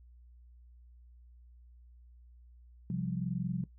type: chord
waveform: sine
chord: C suspended fourth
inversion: none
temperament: equal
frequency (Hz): 130.81 / 174.61 / 196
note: C3 / F3 / G3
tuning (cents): 0 / 0 / 0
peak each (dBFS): -37 / -34 / -39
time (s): 2.9-3.64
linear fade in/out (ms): 2
effects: noise-tail reverb RT60 0.1 s tail -17 dB re dry + added 60 Hz sine -54 dBFS peak until 3.78 s